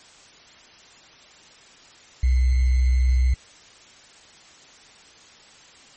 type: tone with sample-and-hold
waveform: sine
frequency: 63 Hz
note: B1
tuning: 35 cents sharp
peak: -15 dBFS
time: 2.23-3.34 s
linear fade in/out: 5 ms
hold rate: 2100 Hz
effects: white hiss -49 dBFS RMS until 5.96 s + MP3 32 kbps